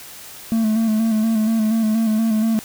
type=tone with vibrato; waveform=triangle; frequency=220.7 Hz; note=A3; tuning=5 cents sharp; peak=-13 dBFS; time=0.52-2.59 s; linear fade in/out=0 ms; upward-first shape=square; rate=4.2 Hz; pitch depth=35 cents each way; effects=white hiss -38 dBFS RMS until 2.64 s